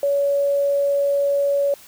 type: tone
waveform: sine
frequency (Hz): 564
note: C#5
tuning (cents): +30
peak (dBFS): -16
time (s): 0.03-1.74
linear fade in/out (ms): 2
effects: white hiss -46 dBFS RMS until 1.87 s